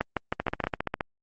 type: two click trains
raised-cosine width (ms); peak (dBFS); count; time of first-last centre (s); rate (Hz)
0.5; -12 / -10; 10 / 5; 0.4-1.008 / 0.01-0.64; 14.8 / 6.35
effects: Opus 24 kbps